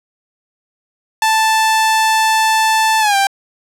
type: tone with pitch glide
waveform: sawtooth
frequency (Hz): 880 to 788.5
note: A5 to G5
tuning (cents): 0 to +10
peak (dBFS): -7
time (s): 1.22-3.27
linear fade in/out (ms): 2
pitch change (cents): -190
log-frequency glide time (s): 3-3.16
effects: low-pass 12000 Hz 12 dB/octave